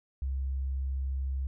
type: tone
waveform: sine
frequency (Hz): 66.8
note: C2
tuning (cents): +36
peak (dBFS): -29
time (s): 0.22-1.47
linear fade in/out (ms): 0
effects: none